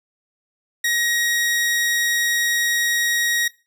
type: tone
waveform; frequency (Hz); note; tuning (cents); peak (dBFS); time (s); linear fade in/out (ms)
sawtooth; 1890; A#6; +23; -15; 0.84-3.48; 5
effects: noise-tail reverb RT60 0.3 s tail -19 dB re dry